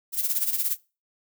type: noise with tremolo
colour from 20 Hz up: violet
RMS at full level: -23 dBFS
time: 0.12-0.77 s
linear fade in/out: 50 ms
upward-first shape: sine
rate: 17 Hz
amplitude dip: 70%
effects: noise-tail reverb RT60 0.3 s tail -22 dB re dry